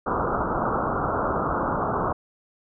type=low-pass noise; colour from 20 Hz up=white; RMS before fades=-25 dBFS; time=0.06-2.13 s; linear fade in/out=10 ms; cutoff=1400 Hz; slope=96 dB/octave; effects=none